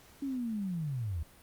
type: linear sweep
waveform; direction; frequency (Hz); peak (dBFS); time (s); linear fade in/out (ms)
sine; down; 283.1 to 72.8; -32; 0.22-1.23; 5
effects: pink hiss -58 dBFS RMS until 1.42 s + Opus 48 kbps